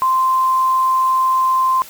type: tone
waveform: sine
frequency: 1042 Hz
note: C6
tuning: 7 cents flat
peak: -12 dBFS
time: 0.02-1.82 s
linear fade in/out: 0 ms
effects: white hiss -38 dBFS RMS until 1.89 s